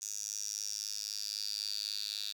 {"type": "tone with high-pass filter sweep", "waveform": "10% pulse", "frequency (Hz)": 103.83, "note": "G#2", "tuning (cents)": 0, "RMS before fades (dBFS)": -39, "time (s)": [0.01, 2.33], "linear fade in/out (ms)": 20, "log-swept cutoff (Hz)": [6300, 4100], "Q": 8.1, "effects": []}